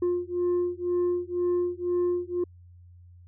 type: beating tone pair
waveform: sine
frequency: 352.9 / 354.9 Hz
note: F4 / F4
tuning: +18 / +28 cents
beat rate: 2 Hz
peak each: -25 dBFS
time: 0.02-2.44 s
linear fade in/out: 5 ms
effects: tanh soft clip ceiling -21 dBFS + added 88 Hz sine -48 dBFS peak until 3.27 s